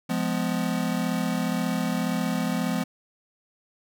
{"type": "chord", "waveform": "square", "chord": "F diminished", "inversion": "none", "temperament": "just", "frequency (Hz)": [174.61, 209.5, 251.4], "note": ["F3", "Ab3", "Cb4"], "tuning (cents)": [0, 15, 31], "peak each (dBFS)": [-29, -30, -29], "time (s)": [0.09, 2.84], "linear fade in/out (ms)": 10, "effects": []}